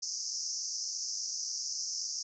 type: band-pass noise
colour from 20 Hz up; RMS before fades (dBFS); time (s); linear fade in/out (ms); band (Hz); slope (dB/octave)
pink; -37; 0.02-2.23; 10; 5000 to 6500; 96
effects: none